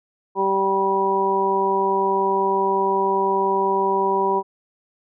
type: harmonic tone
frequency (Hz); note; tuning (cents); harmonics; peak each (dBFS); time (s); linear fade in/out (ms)
194.4; G3; -14; 1 / 2 / 3 / 4 / 5; -31 / -21 / -31 / -26 / -20; 0.35-4.43; 50
effects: none